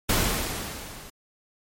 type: noise with level ramp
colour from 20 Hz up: pink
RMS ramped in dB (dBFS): -21 to -44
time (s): 0.09-1.1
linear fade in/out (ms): 5
effects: MP3 64 kbps